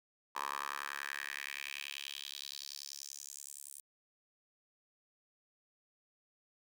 10% pulse tone with high-pass filter sweep, 70.5 Hz, C#2, 30 cents sharp, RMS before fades -44 dBFS, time 0.35-3.81 s, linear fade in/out 10 ms, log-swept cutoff 1000 to 9400 Hz, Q 3.2, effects none

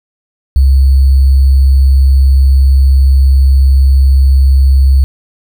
sine tone with sample-and-hold, 67.2 Hz, C2, 47 cents sharp, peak -3 dBFS, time 0.56-5.04 s, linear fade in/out 0 ms, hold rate 4410 Hz, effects none

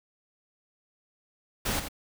pink noise with echo, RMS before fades -29 dBFS, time 1.65-1.8 s, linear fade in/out 10 ms, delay 86 ms, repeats 1, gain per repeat -8 dB, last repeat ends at 1.886 s, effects none

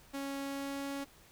sawtooth tone with pitch glide, 276.4 to 278.2 Hz, C#4 to C#4, -5 to +6 cents, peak -33 dBFS, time 0.13-1.05 s, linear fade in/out 20 ms, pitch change +11 cents, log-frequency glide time 0.42-0.88 s, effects pink hiss -60 dBFS RMS until 1.31 s

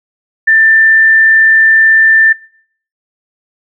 sine tone, 1781 Hz, A6, 21 cents sharp, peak -4 dBFS, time 0.47-2.33 s, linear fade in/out 10 ms, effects noise-tail reverb RT60 0.6 s tail -24 dB re dry

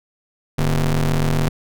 35% pulse ring-modulated tone, 83.4 Hz, E2, 21 cents sharp, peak -11 dBFS, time 0.58-1.49 s, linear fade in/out 10 ms, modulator 65.3 Hz, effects none

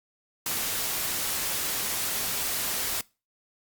white noise, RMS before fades -29 dBFS, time 0.46-3.01 s, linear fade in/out 2 ms, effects noise-tail reverb RT60 0.3 s tail -23 dB re dry + Opus 48 kbps

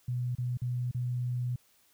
sine tone with dropouts, 123.47 Hz, B2, in tune, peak -29 dBFS, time 0.08-1.56 s, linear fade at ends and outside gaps 5 ms, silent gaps 0.352-0.383 / 0.573-0.617 / 0.913-0.946 s, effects white hiss -66 dBFS RMS until 1.93 s

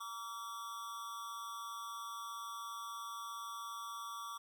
square tone with amplitude modulation, 1149 Hz, D6, 38 cents flat, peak -40 dBFS, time 0-4.38 s, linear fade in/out 10 ms, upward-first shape sine, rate 217 Hz, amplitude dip 80%, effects 12-bit

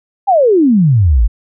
sine exponential sweep, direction down, 834 to 47.42 Hz, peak -6 dBFS, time 0.27-1.28 s, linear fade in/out 20 ms, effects none

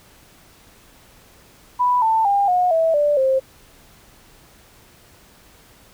sine tone with pitch steps, 987.8 / 890.3 / 802.3 / 723.1 / 651.7 / 587.3 / 529.3 Hz, B5 / A5 / G5 / F#5 / E5 / D5 / C5, 0 / +20 / +40 / -40 / -20 / 0 / +20 cents, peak -14 dBFS, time 1.79-3.4 s, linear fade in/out 20 ms, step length 230 ms, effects pink hiss -50 dBFS RMS until 5.93 s

